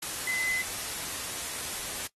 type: tone in noise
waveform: sine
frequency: 2030 Hz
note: B6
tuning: 47 cents sharp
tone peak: -28 dBFS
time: 0.27-0.62 s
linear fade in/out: 5 ms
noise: white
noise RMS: -35 dBFS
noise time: 0.02-2.07 s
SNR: +4 dB
effects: noise-tail reverb RT60 0.1 s tail -20 dB re dry + AAC 32 kbps